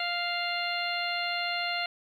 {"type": "harmonic tone", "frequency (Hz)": 698.5, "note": "F5", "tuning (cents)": 0, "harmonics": [1, 2, 3, 4, 5, 6], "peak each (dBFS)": [-34, -36, -34, -35, -41, -36], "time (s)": [0, 1.86], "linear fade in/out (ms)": 2, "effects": ["10-bit"]}